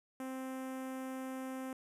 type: tone with notch filter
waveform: sawtooth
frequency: 261.6 Hz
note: C4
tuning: in tune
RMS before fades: -42 dBFS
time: 0.2-1.73 s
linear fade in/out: 2 ms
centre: 4200 Hz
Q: 0.65
effects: resampled to 32000 Hz